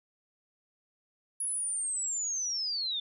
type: linear sweep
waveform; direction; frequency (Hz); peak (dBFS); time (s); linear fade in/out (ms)
sine; down; 10548 to 3505; -30; 1.4-3; 5
effects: none